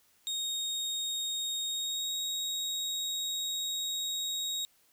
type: tone with pitch glide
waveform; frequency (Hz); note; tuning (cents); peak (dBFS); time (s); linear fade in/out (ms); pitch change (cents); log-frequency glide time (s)
30% pulse; 3729 to 3775; A#7 to A#7; 0 to +21; -29; 0.27-4.65; 0; +21; 1.67-2.13
effects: white hiss -67 dBFS RMS until 4.92 s